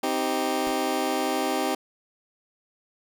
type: chord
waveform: 20% pulse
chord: C minor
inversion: none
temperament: just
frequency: 261.6 / 314 / 392.4 Hz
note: C4 / Eb4 / G4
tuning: 0 / +16 / +2 cents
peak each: -24 dBFS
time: 0.03-1.75 s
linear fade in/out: 5 ms
type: noise with exponential decay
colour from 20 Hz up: pink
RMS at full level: -37 dBFS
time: 0.67-0.78 s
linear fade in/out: 1 ms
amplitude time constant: 23 ms
effects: none